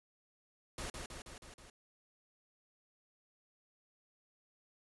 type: noise with echo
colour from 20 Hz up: pink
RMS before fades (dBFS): -42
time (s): 0.78-0.9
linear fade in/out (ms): 2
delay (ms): 160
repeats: 5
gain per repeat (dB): -3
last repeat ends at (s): 1.7
effects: resampled to 24000 Hz